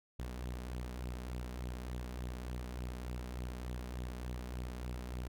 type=tone with flanger; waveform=sawtooth; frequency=61.74 Hz; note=B1; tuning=in tune; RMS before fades=-42 dBFS; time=0.19-5.28 s; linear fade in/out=5 ms; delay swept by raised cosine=0.26 to 4.96 ms; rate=3.4 Hz; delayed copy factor=+0.5; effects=none